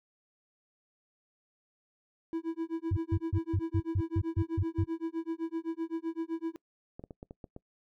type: tone with tremolo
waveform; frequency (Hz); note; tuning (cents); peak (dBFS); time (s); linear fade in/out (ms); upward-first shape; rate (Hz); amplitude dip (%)
triangle; 328.3; E4; -7; -27; 2.33-6.56; 0; sine; 7.8; 100
type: tone bursts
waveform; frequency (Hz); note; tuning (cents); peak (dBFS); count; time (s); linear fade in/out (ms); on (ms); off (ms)
sine; 95.2; F#2; +50; -25; 10; 2.91-4.84; 5; 58; 150
type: clicks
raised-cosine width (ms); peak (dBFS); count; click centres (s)
2; -30; 7; 6.995 / 7.039 / 7.108 / 7.229 / 7.309 / 7.442 / 7.564
effects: noise-tail reverb RT60 0.1 s tail -23 dB re dry